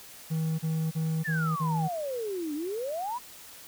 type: tone bursts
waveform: triangle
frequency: 159.9 Hz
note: D#3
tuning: 48 cents sharp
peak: -24 dBFS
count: 5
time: 0.3-1.886 s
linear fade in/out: 20 ms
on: 290 ms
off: 34 ms
type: exponential two-way sweep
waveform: sine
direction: down then up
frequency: 1829 to 286.2 to 1027 Hz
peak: -30 dBFS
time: 1.24-3.19 s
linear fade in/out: 20 ms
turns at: 2.54 s
effects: white hiss -48 dBFS RMS until 3.67 s

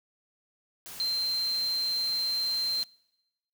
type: tone in noise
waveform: sine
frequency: 4138 Hz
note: C8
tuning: 20 cents flat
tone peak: -26 dBFS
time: 1-2.83 s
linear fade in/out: 0 ms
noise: white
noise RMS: -43 dBFS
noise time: 0.86-2.84 s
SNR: +14 dB
effects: noise-tail reverb RT60 1.0 s tail -25 dB re dry

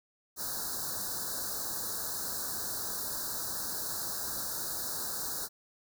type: band-stop noise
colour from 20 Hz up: white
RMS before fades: -36 dBFS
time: 0.36-5.49 s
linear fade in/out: 50 ms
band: 1700 to 3900 Hz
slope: 96 dB/octave
effects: none

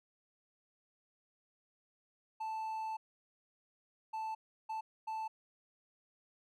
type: tone bursts at uneven times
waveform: triangle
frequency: 880 Hz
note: A5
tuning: in tune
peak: -35 dBFS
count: 4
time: 2.4-2.97 / 4.13-4.35 / 4.69-4.81 / 5.07-5.28 s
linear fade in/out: 10 ms
effects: none

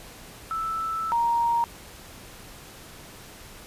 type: tone pair in turn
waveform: sine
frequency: 1318.5 / 935.8 Hz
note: E6 / A#5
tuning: 0 / +6 cents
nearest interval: tritone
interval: 594 cents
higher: first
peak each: -26 / -20 dBFS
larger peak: second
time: 0.51-1.12 / 1.12-1.64 s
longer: first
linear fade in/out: 0 ms
effects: pink hiss -45 dBFS RMS until 3.66 s + resampled to 32000 Hz

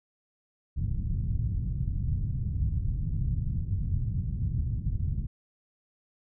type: low-pass noise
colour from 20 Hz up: white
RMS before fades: -29 dBFS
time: 0.76-5.27 s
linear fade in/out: 20 ms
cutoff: 130 Hz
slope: 24 dB/octave
effects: none

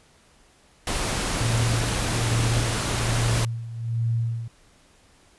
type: noise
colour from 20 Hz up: pink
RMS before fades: -26 dBFS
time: 0.87-3.45 s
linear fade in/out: 2 ms
type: tone with tremolo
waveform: sine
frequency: 115.4 Hz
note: A#2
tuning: 17 cents flat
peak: -20 dBFS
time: 1.4-4.48 s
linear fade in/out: 5 ms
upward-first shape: sine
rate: 1.2 Hz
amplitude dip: 75%
effects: pink hiss -57 dBFS RMS until 5.38 s + resampled to 24000 Hz

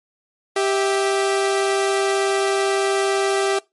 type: tone pair together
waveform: sawtooth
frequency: 392.4 / 651.4 Hz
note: G4 / E5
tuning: +2 / -21 cents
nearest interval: major sixth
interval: 877 cents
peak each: -14 / -22 dBFS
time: 0.56-3.59 s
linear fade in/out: 5 ms
effects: noise-tail reverb RT60 0.2 s tail -22 dB re dry + MP3 48 kbps

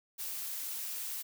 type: noise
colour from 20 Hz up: blue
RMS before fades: -39 dBFS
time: 0.18-1.23 s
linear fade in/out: 20 ms
effects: none

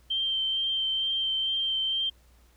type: tone with vibrato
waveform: sine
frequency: 3136 Hz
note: G7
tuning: in tune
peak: -25 dBFS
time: 0.1-2.1 s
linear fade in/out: 10 ms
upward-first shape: sine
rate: 2.2 Hz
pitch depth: 13 cents each way
effects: added 60 Hz sine -57 dBFS peak until 2.56 s + pink hiss -64 dBFS RMS until 2.56 s

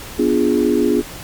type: chord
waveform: sine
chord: B diminished seventh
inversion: none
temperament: equal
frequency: 246.9 / 293.7 / 349.2 / 415.3 Hz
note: B3 / D4 / F4 / Ab4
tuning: 0 / 0 / 0 / 0 cents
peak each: -18 dBFS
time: 0.18-1.02 s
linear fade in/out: 20 ms
effects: pink hiss -33 dBFS RMS until 1.23 s + MP3 96 kbps

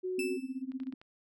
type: tone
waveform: sine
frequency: 369 Hz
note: F#4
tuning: 5 cents flat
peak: -32 dBFS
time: 0.03-0.38 s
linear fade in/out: 20 ms
type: tone with tremolo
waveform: sine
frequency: 261.6 Hz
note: C4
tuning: in tune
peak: -32 dBFS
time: 0.18-0.94 s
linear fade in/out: 5 ms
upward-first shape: sine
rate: 16 Hz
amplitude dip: 90%
type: tone with exponential decay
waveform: 40% pulse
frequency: 2637 Hz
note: E7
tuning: in tune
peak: -32 dBFS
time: 0.19-0.62 s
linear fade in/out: 2 ms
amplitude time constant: 93 ms
type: clicks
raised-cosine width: 0.3 ms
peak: -40 / -36 / -45 / -42 / -37 / -38 dBFS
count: 6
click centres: 0.719 / 0.801 / 0.834 / 0.87 / 0.925 / 1.015 s
effects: none

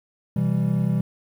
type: chord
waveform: triangle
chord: C major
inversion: none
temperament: equal with one note detuned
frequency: 127.75 / 164.81 / 196 Hz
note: C3 / E3 / G3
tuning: -41 / 0 / 0 cents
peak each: -22 / -21 / -22 dBFS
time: 0.36-1.01 s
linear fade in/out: 5 ms
effects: 9-bit

